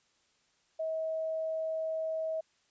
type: tone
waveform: sine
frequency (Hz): 640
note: D#5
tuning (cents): +49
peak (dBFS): -31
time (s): 0.79-2.41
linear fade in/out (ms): 10
effects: white hiss -71 dBFS RMS until 2.7 s + resampled to 16000 Hz